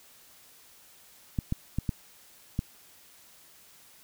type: clicks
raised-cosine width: 5 ms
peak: -15 dBFS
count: 5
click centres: 1.388 / 1.524 / 1.786 / 1.892 / 2.591 s
effects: white hiss -56 dBFS RMS until 4.03 s